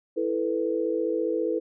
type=chord; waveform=sine; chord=E suspended fourth; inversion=none; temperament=just; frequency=329.6 / 439.5 / 494.4 Hz; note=E4 / A4 / B4; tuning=0 / -2 / +2 cents; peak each=-28 dBFS; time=0.16-1.6 s; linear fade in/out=20 ms; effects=none